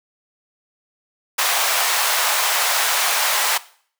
pink high-pass noise, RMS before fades -19 dBFS, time 1.38-3.58 s, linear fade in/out 10 ms, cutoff 710 Hz, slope 24 dB/octave, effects noise-tail reverb RT60 0.5 s tail -18 dB re dry

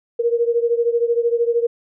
sine beating tone pair, 466.2 / 479.2 Hz, A#4 / A#4, 0 / +48 cents, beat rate 13 Hz, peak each -17 / -20 dBFS, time 0.19-1.67 s, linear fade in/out 10 ms, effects none

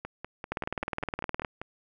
two click trains, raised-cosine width 0.5 ms, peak -15 / -21 dBFS, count 19 / 9, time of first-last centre 0.52-1.448 / 0.05-1.616 s, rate 19.4 / 5.11 Hz, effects none

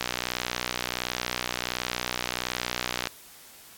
click train, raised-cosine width 0.2 ms, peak -9 dBFS, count 189, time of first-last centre 0.01-3.072 s, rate 61.4 Hz, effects white hiss -50 dBFS RMS until 3.77 s + AAC 64 kbps

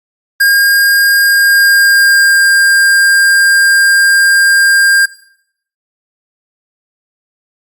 square tone with pitch glide, 1616 to 1602.1 Hz, G#6 to G6, -48 to +37 cents, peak -6 dBFS, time 0.4-5.06 s, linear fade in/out 10 ms, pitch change -15 cents, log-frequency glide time 1.22-2.46 s, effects noise-tail reverb RT60 0.7 s tail -18 dB re dry + Opus 48 kbps

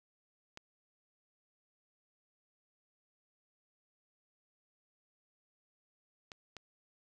clicks, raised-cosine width 0.2 ms, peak -29 dBFS, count 3, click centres 0.574 / 6.318 / 6.567 s, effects none

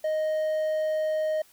triangle tone, 622.3 Hz, D#5, in tune, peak -22 dBFS, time 0.04-1.42 s, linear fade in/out 5 ms, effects white hiss -58 dBFS RMS until 1.52 s

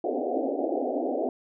pink band-pass noise, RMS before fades -28 dBFS, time 0.04-1.29 s, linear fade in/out 2 ms, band 250 to 760 Hz, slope 96 dB/octave, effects none

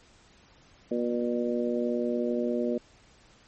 harmonic tone, 120 Hz, B2, 49 cents flat, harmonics 2 / 3 / 4 / 5, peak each -29 / -31 / -32 / -33 dBFS, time 0.91-2.78 s, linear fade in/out 5 ms, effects pink hiss -58 dBFS RMS until 3.47 s + MP3 32 kbps

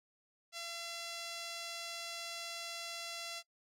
sawtooth tone with band-pass filter, 679 Hz, F5, 49 cents flat, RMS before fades -44 dBFS, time 0.52-3.43 s, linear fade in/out 50 ms, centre 4800 Hz, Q 1, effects noise-tail reverb RT60 0.1 s tail -22 dB re dry

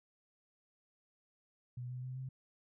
sine tone with pitch steps, 123.47 / 125.92 / 128.42 / 130.96 Hz, B2 / B2 / C3 / C3, 0 / +34 / -32 / +2 cents, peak -40 dBFS, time 1.77-2.29 s, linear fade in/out 5 ms, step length 130 ms, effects none

